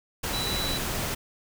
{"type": "tone in noise", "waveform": "sine", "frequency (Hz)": 3951, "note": "B7", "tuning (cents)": 0, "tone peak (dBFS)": -30, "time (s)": [0.33, 0.78], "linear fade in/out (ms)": 10, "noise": "pink", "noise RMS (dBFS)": -30, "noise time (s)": [0.23, 1.15], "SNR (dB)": -3, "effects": []}